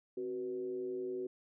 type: tone with frequency modulation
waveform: sine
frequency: 374.5 Hz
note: F#4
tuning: 21 cents sharp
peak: -36 dBFS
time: 0.17-1.27 s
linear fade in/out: 5 ms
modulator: 111 Hz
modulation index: 0.56
effects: none